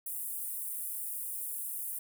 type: high-pass noise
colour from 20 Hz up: pink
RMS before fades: -38 dBFS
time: 0.06-1.99 s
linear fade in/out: 5 ms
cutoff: 9200 Hz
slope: 48 dB/octave
effects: none